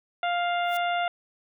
harmonic tone, 700 Hz, F5, 4 cents sharp, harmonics 1 / 2 / 3 / 4 / 5, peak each -25 / -31 / -35 / -37 / -39 dBFS, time 0.23-1.08 s, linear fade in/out 2 ms
blue noise with exponential growth, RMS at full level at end -38 dBFS, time 0.61-0.77 s, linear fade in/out 2 ms, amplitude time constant 34 ms
effects none

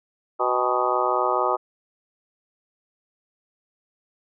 harmonic tone with a mistuned harmonic, 124.3 Hz, B2, 12 cents sharp, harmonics 3 / 4 / 5 / 6 / 7 / 8 / 9 / 10, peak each -28 / -28 / -27 / -28 / -28 / -29 / -28 / -26 dBFS, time 0.39-1.57 s, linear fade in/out 20 ms, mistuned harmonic 6, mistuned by +85 cents, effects none

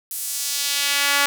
sawtooth tone with high-pass filter sweep, 283.8 Hz, C#4, 41 cents sharp, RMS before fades -22 dBFS, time 0.11-1.26 s, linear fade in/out 0 ms, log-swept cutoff 11000 to 1300 Hz, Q 0.95, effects none

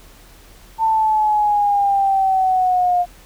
sine exponential sweep, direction down, 897 to 706 Hz, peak -13 dBFS, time 0.78-3.06 s, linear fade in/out 50 ms, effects added 41 Hz sine -45 dBFS peak until 3.25 s + pink hiss -47 dBFS RMS until 3.25 s

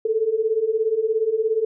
sine beating tone pair, 430.1 / 447.1 Hz, A4 / A4, -39 / +28 cents, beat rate 17 Hz, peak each -23 / -20 dBFS, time 0.05-1.65 s, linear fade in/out 5 ms, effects none

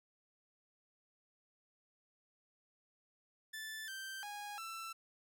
sawtooth tone with pitch steps, 1755 / 1562 / 824 / 1335 Hz, A6 / G6 / G#5 / E6, -5 / -7 / -14 / +22 cents, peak -40 dBFS, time 3.53-4.93 s, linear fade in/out 10 ms, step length 350 ms, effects none

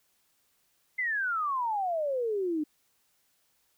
sine exponential sweep, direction down, 2082 to 293.7 Hz, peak -27 dBFS, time 0.98-2.64 s, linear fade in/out 10 ms, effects white hiss -71 dBFS RMS until 3.77 s

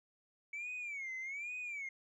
sine tone with vibrato, 2264 Hz, C#7, 36 cents sharp, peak -38 dBFS, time 0.53-1.89 s, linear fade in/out 5 ms, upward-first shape sine, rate 1.2 Hz, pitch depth 170 cents each way, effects tanh soft clip ceiling -38 dBFS

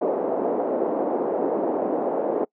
white band-pass noise, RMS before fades -24 dBFS, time 0.01-2.45 s, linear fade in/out 10 ms, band 280 to 640 Hz, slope 24 dB/octave, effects noise-tail reverb RT60 0.1 s tail -25 dB re dry

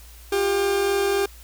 40% pulse tone pair together, 355.4 / 398.9 Hz, F4 / G4, +30 / +30 cents, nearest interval major second, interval 200 cents, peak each -28 / -19 dBFS, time 0.32-1.26 s, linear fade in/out 5 ms, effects added 58 Hz sine -43 dBFS peak until 1.43 s + white hiss -49 dBFS RMS until 1.43 s

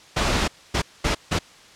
pink noise bursts at uneven times, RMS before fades -21 dBFS, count 4, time 0.16-0.48 / 0.74-0.82 / 1.04-1.15 / 1.31-1.39 s, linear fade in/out 10 ms, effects white hiss -48 dBFS RMS until 1.75 s + low-pass 6000 Hz 12 dB/octave

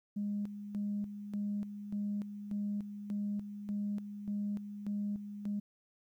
sine tone with tremolo, 205.1 Hz, G#3, 21 cents flat, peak -32 dBFS, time 0.16-5.6 s, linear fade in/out 10 ms, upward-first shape square, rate 1.7 Hz, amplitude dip 65%, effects tanh soft clip ceiling -28 dBFS + 12-bit

